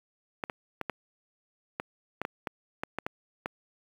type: clicks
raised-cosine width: 0.5 ms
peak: -16 dBFS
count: 12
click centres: 0.438 / 0.498 / 0.813 / 0.897 / 1.799 / 2.216 / 2.251 / 2.472 / 2.835 / 2.986 / 3.065 / 3.459 s
effects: high-pass 150 Hz 12 dB/octave + 8-bit